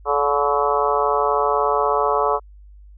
harmonic tone with a mistuned harmonic, 144.2 Hz, D3, 31 cents flat, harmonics 3 / 4 / 5 / 6 / 7 / 8 / 9, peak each -22 / -24 / -24 / -25 / -24 / -23 / -26 dBFS, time 0.05-2.4 s, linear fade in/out 50 ms, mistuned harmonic 8, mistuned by -42 cents, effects added 50 Hz sine -41 dBFS peak until 2.97 s

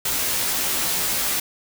white noise with comb filter, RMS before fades -23 dBFS, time 0.05-1.4 s, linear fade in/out 5 ms, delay 14 ms, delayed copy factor -0.7, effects none

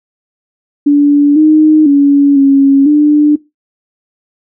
sine tone with pitch steps, 288.7 / 309 / 283 / 275.4 / 297.3 Hz, D4 / D#4 / C#4 / C#4 / D4, -30 / -12 / +36 / -11 / +21 cents, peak -3 dBFS, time 0.86-3.36 s, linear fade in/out 10 ms, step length 500 ms, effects noise-tail reverb RT60 0.2 s tail -19 dB re dry

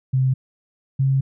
sine tone pair in turn, 130.81 / 134.88 Hz, C3 / C#3, 0 / -47 cents, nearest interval minor second, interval 53 cents, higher second, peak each -15 dBFS, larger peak neither, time 0.13-0.34 / 0.99-1.21 s, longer second, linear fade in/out 10 ms, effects none

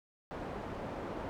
white low-pass noise, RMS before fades -41 dBFS, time 0.31-1.29 s, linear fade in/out 0 ms, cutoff 730 Hz, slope 12 dB/octave, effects none

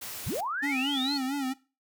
white noise, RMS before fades -39 dBFS, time 0.01-0.41 s, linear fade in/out 10 ms
sine linear sweep, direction up, 42.55 to 4435 Hz, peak -29 dBFS, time 0.26-1.18 s, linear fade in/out 10 ms
square tone with vibrato, 271.7 Hz, C#4, 35 cents flat, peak -29 dBFS, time 0.62-1.54 s, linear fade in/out 20 ms, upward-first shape sine, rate 4.4 Hz, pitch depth 98 cents each way
effects noise-tail reverb RT60 0.3 s tail -18 dB re dry

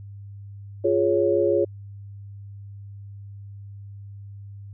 sine chord, Db major, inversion first, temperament equal, 349.2 / 415.3 / 554.4 Hz, F4 / Ab4 / Db5, 0 / 0 / 0 cents, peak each -22 dBFS, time 0.84-1.65 s, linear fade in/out 10 ms, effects added 100 Hz sine -37 dBFS peak until 4.73 s

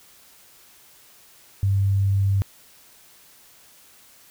sine tone, 98.3 Hz, G2, 5 cents sharp, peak -17 dBFS, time 1.63-2.42 s, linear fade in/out 0 ms, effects white hiss -52 dBFS RMS until 4.3 s

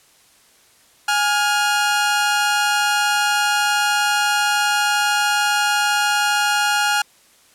sawtooth tone pair together, 830.6 / 1415.2 Hz, G#5 / F6, 0 / +23 cents, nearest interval major sixth, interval 923 cents, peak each -15 dBFS, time 1.08-7.02 s, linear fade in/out 5 ms, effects white hiss -53 dBFS RMS until 7.54 s + low-pass 11000 Hz 12 dB/octave

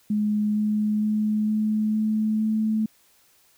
sine tone with pitch steps, 210.3 / 211.8 / 213.2 / 214.7 / 216.2 / 217.7 Hz, G#3 / G#3 / G#3 / A3 / A3 / A3, +22 / +34 / +46 / -42 / -30 / -18 cents, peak -20 dBFS, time 0.1-2.86 s, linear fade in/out 5 ms, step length 460 ms, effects white hiss -60 dBFS RMS until 3.57 s

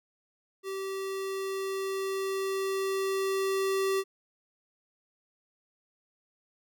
square tone with level ramp, 386.8 Hz, G4, 23 cents flat, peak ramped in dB -34 to -26 dBFS, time 0.63-4.04 s, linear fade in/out 50 ms, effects none

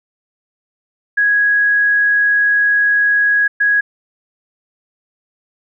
sine tone bursts at uneven times, 1661.2 Hz, G#6, in tune, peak -10 dBFS, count 2, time 1.17-3.48 / 3.6-3.81 s, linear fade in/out 10 ms, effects none

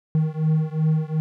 triangle beating tone pair, 155.56 / 158.26 Hz, D#3 / D#3, 0 / +30 cents, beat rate 2.7 Hz, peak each -19 / -20 dBFS, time 0.15-1.2 s, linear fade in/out 0 ms, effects none

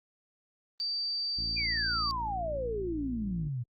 sine tone, 4643 Hz, D8, 21 cents flat, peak -30 dBFS, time 0.8-2.11 s, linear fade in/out 0 ms
harmonic tone, 56.7 Hz, A#1, 47 cents flat, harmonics 1 / 2 / 3 / 4 / 5 / 6, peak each -39 / -45 / -49 / -51 / -53 / -55 dBFS, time 1.37-3.49 s, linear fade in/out 10 ms
sine exponential sweep, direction down, 2453 to 115.1 Hz, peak -31 dBFS, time 1.56-3.64 s, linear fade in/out 20 ms
effects Opus 24 kbps

